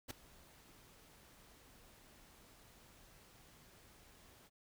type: noise with ADSR envelope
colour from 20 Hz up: pink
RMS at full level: -42 dBFS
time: 0.08-4.5 s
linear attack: 26 ms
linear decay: 8 ms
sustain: -21 dB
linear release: 37 ms
effects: none